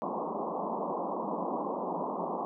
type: band-pass noise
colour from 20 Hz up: white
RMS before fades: -34 dBFS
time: 0.02-2.45 s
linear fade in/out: 0 ms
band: 170 to 1100 Hz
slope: 96 dB/octave
effects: none